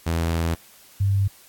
sawtooth / sine tone pair in turn, 83 / 98.7 Hz, E2 / G2, +12 / +12 cents, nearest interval minor third, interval 300 cents, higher second, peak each -17 dBFS, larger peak neither, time 0.06-0.55 / 1-1.28 s, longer first, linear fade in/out 10 ms, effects white hiss -51 dBFS RMS until 1.48 s + AAC 64 kbps

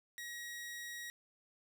sawtooth tone, 1900 Hz, A#6, 33 cents sharp, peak -40 dBFS, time 0.18-1.1 s, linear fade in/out 0 ms, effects none

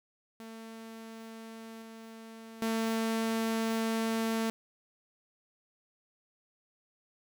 sawtooth tone with level steps, 224.7 Hz, A3, 37 cents sharp, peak -40 / -42 / -25 dBFS, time 0.4-4.5 s, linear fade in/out 0 ms, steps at 1.82 / 2.62 s, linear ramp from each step 2 ms, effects none

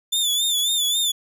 sawtooth tone with vibrato, 3520 Hz, A7, in tune, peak -16 dBFS, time 0.12-1.12 s, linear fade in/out 10 ms, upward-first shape sine, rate 3.7 Hz, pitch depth 72 cents each way, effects none

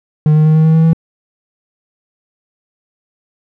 triangle tone with pitch steps, 152.6 / 154.28 / 155.99 / 157.71 / 159.45 / 161.21 / 162.99 Hz, D#3 / D#3 / D#3 / D#3 / D#3 / E3 / E3, -33 / -14 / +5 / +24 / +43 / -38 / -19 cents, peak -4 dBFS, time 0.26-0.932 s, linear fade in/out 2 ms, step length 96 ms, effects none

